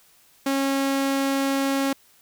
sawtooth tone, 273.3 Hz, C#4, 24 cents flat, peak -17 dBFS, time 0.46-1.93 s, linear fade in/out 5 ms, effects white hiss -57 dBFS RMS until 2.21 s

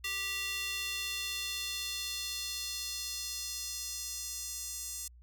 square tone with high-pass filter sweep, 392 Hz, G4, in tune, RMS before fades -38 dBFS, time 0.04-5.08 s, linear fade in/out 5 ms, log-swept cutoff 2500 to 7000 Hz, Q 1.8, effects added 60 Hz sine -53 dBFS peak until 5.22 s

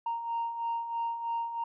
sine beating tone pair, 926 / 929.1 Hz, A#5 / A#5, -12 / -6 cents, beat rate 3.1 Hz, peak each -37 / -30 dBFS, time 0.06-1.64 s, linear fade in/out 5 ms, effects tanh soft clip ceiling -26 dBFS

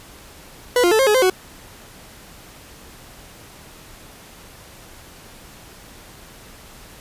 40% pulse tone with pitch steps, 492.6 / 350.4 / 438 / 534 / 421.6 / 518 / 371.1 Hz, B4 / F4 / A4 / C5 / G#4 / C5 / F#4, -5 / +6 / -8 / +35 / +26 / -17 / +5 cents, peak -12 dBFS, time 0.76-1.299 s, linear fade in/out 2 ms, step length 77 ms, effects pink hiss -43 dBFS RMS until 7 s + resampled to 32000 Hz

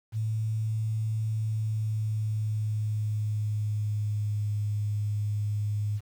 sine tone with pitch glide, 109.7 to 104.38 Hz, A2 to G#2, -5 to +9 cents, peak -26 dBFS, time 0.12-6.01 s, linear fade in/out 50 ms, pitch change -86 cents, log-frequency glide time 1.2-4.52 s, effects 9-bit

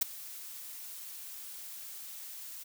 blue noise with ADSR envelope, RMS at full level -24 dBFS, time 0.01-2.64 s, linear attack 11 ms, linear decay 10 ms, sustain -21 dB, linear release 16 ms, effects none

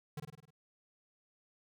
square tone with echo, 150.3 Hz, D3, 40 cents sharp, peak -39 dBFS, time 0.17-0.2 s, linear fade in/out 5 ms, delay 51 ms, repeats 6, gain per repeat -4 dB, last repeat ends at 0.506 s, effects none

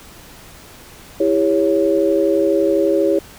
sine chord, C# diminished, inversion first, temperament equal with one note detuned, 329.6 / 401.6 / 554.4 Hz, E4 / G4 / C#5, 0 / +42 / 0 cents, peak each -17 dBFS, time 1.2-3.19 s, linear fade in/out 5 ms, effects pink hiss -41 dBFS RMS until 3.38 s

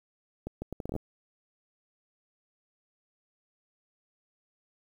accelerating click train, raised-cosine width 2 ms, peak -22 dBFS, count 10, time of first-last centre 0.47-0.964 s, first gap 150 ms, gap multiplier 0.71, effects 9-bit

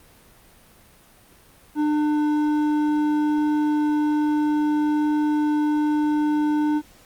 sine tone with hard clipping, 299.9 Hz, D4, 36 cents sharp, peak -20 dBFS, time 1.75-6.82 s, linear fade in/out 50 ms, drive 8 dB, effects pink hiss -52 dBFS RMS until 7.05 s + Opus 32 kbps

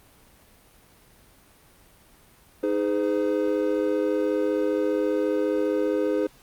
triangle chord, Ab major, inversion second, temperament equal with one note detuned, 311.1 / 415.3 / 510.1 Hz, Eb4 / Ab4 / C5, 0 / 0 / -44 cents, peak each -24 dBFS, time 2.63-6.27 s, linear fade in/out 5 ms, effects pink hiss -55 dBFS RMS until 6.42 s + Opus 32 kbps

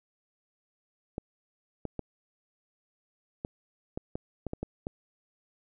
clicks, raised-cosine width 2 ms, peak -20 dBFS, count 10, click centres 1.181 / 1.853 / 1.993 / 3.449 / 3.975 / 4.155 / 4.467 / 4.534 / 4.63 / 4.869 s, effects none

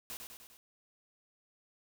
white noise with echo, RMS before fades -43 dBFS, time 0.1-0.17 s, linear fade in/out 0 ms, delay 100 ms, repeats 4, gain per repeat -4 dB, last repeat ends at 0.57 s, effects none

